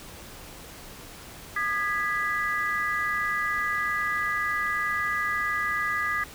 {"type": "chord", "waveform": "sine", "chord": "G# minor", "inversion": "second", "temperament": "equal with one note detuned", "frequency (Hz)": [1218.9, 1661.2, 1975.5], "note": ["D#6", "G#6", "B6"], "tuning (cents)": [-36, 0, 0], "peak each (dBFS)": -29, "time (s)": [1.56, 6.24], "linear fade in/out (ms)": 5, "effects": ["pink hiss -44 dBFS RMS until 6.34 s"]}